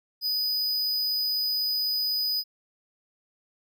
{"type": "tone", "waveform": "square", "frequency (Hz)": 4978, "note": "D#8", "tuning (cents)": 0, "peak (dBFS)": -25, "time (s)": [0.21, 2.44], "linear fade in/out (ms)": 50, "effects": []}